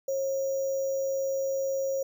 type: tone with sample-and-hold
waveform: sine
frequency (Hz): 541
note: C#5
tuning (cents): -42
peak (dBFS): -26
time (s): 0.08-2.03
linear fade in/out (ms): 5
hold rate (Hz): 6300
effects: none